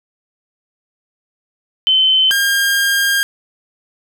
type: tone pair in turn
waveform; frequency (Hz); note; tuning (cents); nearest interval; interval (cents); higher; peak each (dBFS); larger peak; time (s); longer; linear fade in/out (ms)
sine / sawtooth; 3067 / 1610.7; G7 / G6; -38 / +47; major seventh; 1115; first; -9; neither; 1.87-2.31 / 2.31-3.23; second; 0
effects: none